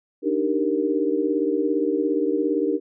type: chord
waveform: sine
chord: Eb major seventh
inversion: third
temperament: equal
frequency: 293.7 / 311.1 / 392 / 466.2 Hz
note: D4 / Eb4 / G4 / Bb4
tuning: 0 / 0 / 0 / 0 cents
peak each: -25 dBFS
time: 0.22-2.8 s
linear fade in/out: 50 ms
effects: none